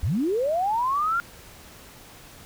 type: linear sweep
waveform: sine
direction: up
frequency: 63.9 to 1416 Hz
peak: -21 dBFS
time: 0.03-1.2 s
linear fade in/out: 0 ms
effects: pink hiss -47 dBFS RMS until 2.45 s